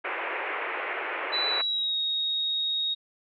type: band-pass noise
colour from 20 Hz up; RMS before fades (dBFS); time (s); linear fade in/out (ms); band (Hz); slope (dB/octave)
white; -32; 0.04-1.62; 10; 340 to 2500; 48
type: tone with pitch glide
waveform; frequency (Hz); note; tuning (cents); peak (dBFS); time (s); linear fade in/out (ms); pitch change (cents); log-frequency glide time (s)
sine; 3974 to 3755; B7 to A#7; +10 to +12; -25; 1.32-2.95; 20; -98; 1.48-1.96
effects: none